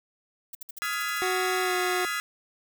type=noise bursts; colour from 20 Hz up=violet; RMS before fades=-38 dBFS; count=9; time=0.53-1.183 s; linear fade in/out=5 ms; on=21 ms; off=58 ms
type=chord; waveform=35% pulse; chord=F half-diminished seventh; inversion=third; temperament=just; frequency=1257.2 / 1396.9 / 1676.3 / 2012 Hz; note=Eb6 / F6 / Ab6 / Cb7; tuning=+18 / 0 / +16 / +32 cents; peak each=-32 dBFS; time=0.82-2.2 s; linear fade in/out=0 ms
type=tone with pitch glide; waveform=25% pulse; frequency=370 to 363.6 Hz; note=F#4 to F#4; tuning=0 to -30 cents; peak=-23 dBFS; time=1.22-2.05 s; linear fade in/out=0 ms; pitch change=-30 cents; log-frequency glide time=1.63-1.74 s
effects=none